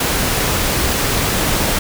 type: noise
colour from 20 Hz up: pink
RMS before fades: -17 dBFS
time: 0-1.79 s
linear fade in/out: 5 ms
effects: none